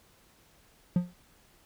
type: tone with exponential decay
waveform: triangle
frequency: 177.2 Hz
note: F3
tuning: 25 cents sharp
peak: -17 dBFS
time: 0.96-1.14 s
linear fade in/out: 2 ms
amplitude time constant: 37 ms
effects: pink hiss -62 dBFS RMS until 1.65 s